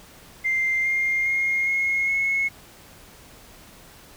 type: tone with pitch steps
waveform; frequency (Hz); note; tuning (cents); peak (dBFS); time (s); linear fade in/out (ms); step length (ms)
sine; 2093 / 2115 / 2137 / 2159 / 2182; C7 / C7 / C7 / C#7 / C#7; 0 / +18 / +36 / -46 / -28; -19; 0.44-2.49; 20; 410
effects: tanh soft clip ceiling -15 dBFS + pink hiss -48 dBFS RMS until 4.16 s